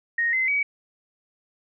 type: tone with pitch steps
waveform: sine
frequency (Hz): 1864.7 / 2057 / 2269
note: A#6 / C7 / C#7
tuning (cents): 0 / -30 / +40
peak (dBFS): -20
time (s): 0.18-0.63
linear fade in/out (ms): 5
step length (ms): 150
effects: none